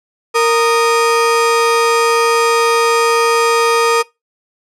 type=tone pair together; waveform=35% pulse; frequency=464 / 1237 Hz; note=A#4 / D#6; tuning=-8 / -10 cents; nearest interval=octave + perfect fourth; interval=1698 cents; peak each=-10 / -13 dBFS; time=0.34-4.03 s; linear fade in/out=20 ms; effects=noise-tail reverb RT60 0.2 s tail -21 dB re dry + low-pass 10000 Hz 12 dB/octave